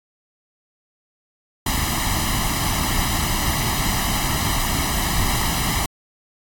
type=noise with comb filter; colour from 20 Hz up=pink; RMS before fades=-21 dBFS; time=1.66-5.86 s; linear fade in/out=5 ms; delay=1 ms; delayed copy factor=+0.75; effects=AAC 64 kbps